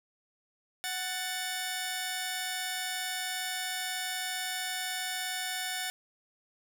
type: tone pair together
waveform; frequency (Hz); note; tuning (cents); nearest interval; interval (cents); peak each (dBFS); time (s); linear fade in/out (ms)
10% pulse; 742.3 / 1771; F#5 / A6; +5 / +11; octave + minor third; 1506; -27; 0.84-5.9; 0
effects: none